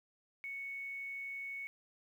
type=tone with quantisation; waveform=sine; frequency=2217 Hz; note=C#7; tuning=in tune; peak=-40 dBFS; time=0.44-1.67 s; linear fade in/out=0 ms; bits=11; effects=none